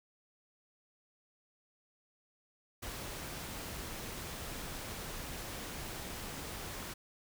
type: noise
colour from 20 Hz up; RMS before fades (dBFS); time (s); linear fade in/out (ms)
pink; -43; 2.82-6.94; 10
effects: none